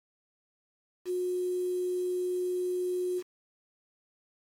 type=tone with quantisation; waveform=sine; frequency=362.2 Hz; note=F#4; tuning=37 cents flat; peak=-28 dBFS; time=1.05-3.23 s; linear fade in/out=50 ms; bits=8; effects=AAC 48 kbps